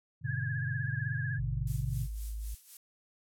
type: chord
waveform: sine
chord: G# diminished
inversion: none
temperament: equal with one note detuned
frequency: 101.45 / 123.47 / 146.83 Hz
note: G#2 / B2 / D3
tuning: -40 / 0 / 0 cents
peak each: -38 / -34 / -37 dBFS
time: 0.21-2.08 s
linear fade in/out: 50 ms
type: tone with vibrato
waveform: sine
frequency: 1661.2 Hz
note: G#6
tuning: in tune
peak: -37 dBFS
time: 0.24-1.4 s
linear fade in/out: 50 ms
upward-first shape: sine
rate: 16 Hz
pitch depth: 63 cents each way
type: tone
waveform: sine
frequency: 53.6 Hz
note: A1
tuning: 45 cents flat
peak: -35 dBFS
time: 1.38-2.55 s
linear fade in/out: 10 ms
type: noise with tremolo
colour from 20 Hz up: violet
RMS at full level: -44 dBFS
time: 1.67-2.77 s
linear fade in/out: 2 ms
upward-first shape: sine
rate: 3.9 Hz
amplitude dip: 70%
effects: low-pass 12000 Hz 12 dB/octave